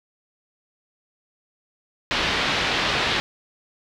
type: low-pass noise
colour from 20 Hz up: white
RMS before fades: -23 dBFS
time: 2.11-3.2 s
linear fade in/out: 0 ms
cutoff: 3900 Hz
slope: 24 dB/octave
effects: none